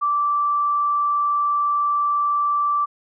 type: tone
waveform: sine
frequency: 1167 Hz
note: D6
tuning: 11 cents flat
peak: -17 dBFS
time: 0.01-2.86 s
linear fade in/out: 20 ms
effects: none